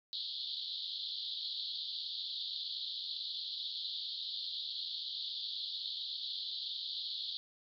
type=band-pass noise; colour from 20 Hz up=white; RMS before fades=-41 dBFS; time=0.13-7.37 s; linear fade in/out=0 ms; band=3300 to 4500 Hz; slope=96 dB/octave; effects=none